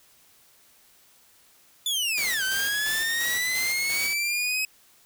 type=linear two-way sweep; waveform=sawtooth; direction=down then up; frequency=3520 to 1519 to 2554 Hz; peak=-21 dBFS; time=1.86-4.65 s; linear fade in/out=2 ms; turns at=2.43 s
type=noise with tremolo; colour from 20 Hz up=white; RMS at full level=-33 dBFS; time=2.17-4.14 s; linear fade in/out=10 ms; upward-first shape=square; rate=2.9 Hz; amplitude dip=45%
effects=white hiss -58 dBFS RMS until 5.05 s